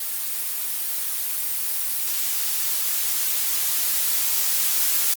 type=noise with level ramp; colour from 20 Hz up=blue; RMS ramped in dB=-27 to -20 dBFS; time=0-5.14 s; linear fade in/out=5 ms; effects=Opus 32 kbps